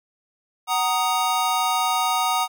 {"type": "chord", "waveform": "square", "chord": "D# minor", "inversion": "first", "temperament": "just", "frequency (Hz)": [746.7, 933.4, 1244.5], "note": ["F#5", "A#5", "D#6"], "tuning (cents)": [16, 2, 0], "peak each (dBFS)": -25, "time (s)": [0.67, 2.48], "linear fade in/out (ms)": 50, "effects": []}